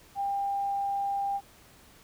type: tone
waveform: sine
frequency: 797 Hz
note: G5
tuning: 28 cents sharp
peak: -27 dBFS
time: 0.15-1.41 s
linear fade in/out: 50 ms
effects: pink hiss -56 dBFS RMS until 2.03 s